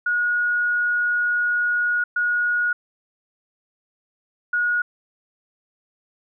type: tone bursts at uneven times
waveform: sine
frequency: 1448 Hz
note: F#6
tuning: 38 cents flat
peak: -18 dBFS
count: 3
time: 0.06-2.04 / 2.16-2.73 / 4.53-4.82 s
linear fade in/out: 5 ms
effects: none